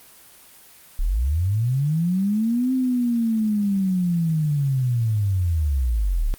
sine linear two-way sweep, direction up then down, 31.38 to 261.6 to 31.38 Hz, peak -18 dBFS, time 0.99-6.34 s, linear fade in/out 0 ms, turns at 2.73 s, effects white hiss -48 dBFS RMS until 6.38 s + Opus 24 kbps

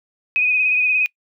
sine tone with vibrato, 2500 Hz, D#7, 8 cents sharp, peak -14 dBFS, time 0.36-1.06 s, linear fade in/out 0 ms, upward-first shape sine, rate 17 Hz, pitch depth 34 cents each way, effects noise-tail reverb RT60 0.1 s tail -25 dB re dry

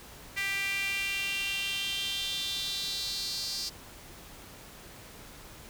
sawtooth tone with high-pass filter sweep, 394.1 Hz, G4, 9 cents sharp, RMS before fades -33 dBFS, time 0.36-3.7 s, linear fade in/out 20 ms, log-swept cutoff 2100 to 4800 Hz, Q 5.3, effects pink hiss -49 dBFS RMS until 5.69 s

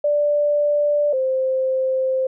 sine tone pair in turn, 587 / 523 Hz, D5 / C5, -1 / -1 cents, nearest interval major second, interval 200 cents, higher first, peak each -15 / -17 dBFS, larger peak first, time 0.04-1.13 / 1.13-2.27 s, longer second, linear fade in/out 5 ms, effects none

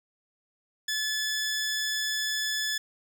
15% pulse tone, 1726 Hz, A6, 34 cents flat, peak -21 dBFS, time 0.88-2.78 s, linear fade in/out 5 ms, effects none

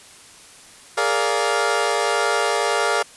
20% pulse chord, Bb dominant seventh, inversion third, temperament equal with one note detuned, 415.3 / 466.2 / 579.6 / 698.5 Hz, Ab4 / Bb4 / D5 / F5, 0 / 0 / -23 / 0 cents, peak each -19 dBFS, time 0.97-3.03 s, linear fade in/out 10 ms, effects white hiss -45 dBFS RMS until 3.16 s + resampled to 24000 Hz

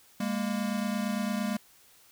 square tone pair together, 203.3 / 232.1 Hz, G#3 / A#3, -37 / -7 cents, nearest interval major second, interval 230 cents, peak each -31 / -33 dBFS, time 0.2-1.57 s, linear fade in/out 5 ms, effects white hiss -59 dBFS RMS until 2.11 s

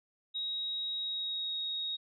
sine tone with pitch glide, 3800 to 3763 Hz, A#7 to A#7, +33 to +16 cents, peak -33 dBFS, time 0.34-1.97 s, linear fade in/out 20 ms, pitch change -17 cents, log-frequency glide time 0.97-1.56 s, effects none

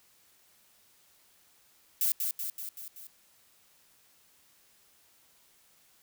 violet noise with echo, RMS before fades -27 dBFS, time 2.01-2.12 s, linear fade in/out 2 ms, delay 190 ms, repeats 5, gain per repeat -4 dB, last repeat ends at 3.07 s, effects white hiss -64 dBFS RMS until 6.02 s

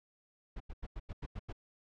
brown noise bursts, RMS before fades -41 dBFS, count 8, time 0.56-1.527 s, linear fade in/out 10 ms, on 43 ms, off 89 ms, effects low-pass 4000 Hz 12 dB/octave

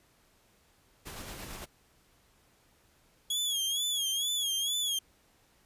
pink noise with tremolo, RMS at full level -42 dBFS, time 1.05-1.66 s, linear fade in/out 20 ms, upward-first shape square, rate 8.8 Hz, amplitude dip 25%
sawtooth tone with vibrato, 3322 Hz, G#7, in tune, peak -26 dBFS, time 3.3-4.99 s, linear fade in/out 5 ms, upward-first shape sine, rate 2.2 Hz, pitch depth 93 cents each way
effects pink hiss -66 dBFS RMS until 5.65 s + resampled to 32000 Hz

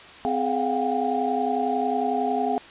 sine tone cluster, 256.4 / 420.2 / 702 / 733 / 793 Hz, C4 / G#4 / F5 / F#5 / G5, -35 / +20 / +9 / -16 / +20 cents, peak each -28 dBFS, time 0.25-2.58 s, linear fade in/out 0 ms, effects white hiss -44 dBFS RMS until 2.7 s + resampled to 8000 Hz

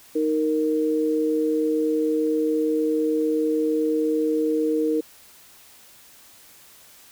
sine tone pair together, 311.1 / 464.4 Hz, D#4 / A#4, 0 / -7 cents, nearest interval perfect fifth, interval 693 cents, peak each -22 dBFS, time 0.15-5.01 s, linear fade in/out 10 ms, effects white hiss -50 dBFS RMS until 7.11 s

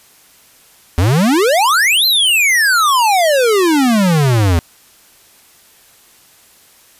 square exponential two-way sweep, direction up then down, 80.8 to 4210 to 80.8 Hz, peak -10 dBFS, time 0.98-4.59 s, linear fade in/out 0 ms, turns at 2.06 s, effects white hiss -47 dBFS RMS until 6.99 s + resampled to 32000 Hz

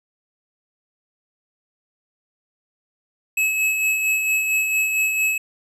square tone with tremolo, 2581 Hz, E7, 37 cents flat, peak -17 dBFS, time 3.37-5.38 s, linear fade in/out 5 ms, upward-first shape sine, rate 4.4 Hz, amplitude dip 40%, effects resampled to 32000 Hz

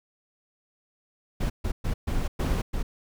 brown noise bursts at uneven times, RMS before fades -26 dBFS, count 6, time 1.4-1.5 / 1.64-1.72 / 1.84-1.94 / 2.07-2.28 / 2.39-2.62 / 2.73-2.83 s, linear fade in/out 10 ms, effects none

